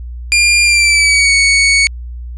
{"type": "tone with pitch glide", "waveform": "sawtooth", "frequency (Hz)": [2400, 2226], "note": ["D7", "C#7"], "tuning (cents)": [37, 7], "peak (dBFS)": -4, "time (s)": [0.32, 1.87], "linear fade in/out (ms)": 0, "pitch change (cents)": -130, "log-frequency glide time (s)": [0.64, 1.33], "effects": ["added 60 Hz sine -23 dBFS peak until 2.37 s", "resampled to 22050 Hz"]}